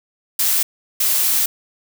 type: noise bursts at uneven times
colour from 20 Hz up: blue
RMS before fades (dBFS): -17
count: 2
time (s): 0.39-0.63 / 1-1.46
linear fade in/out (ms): 5
effects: none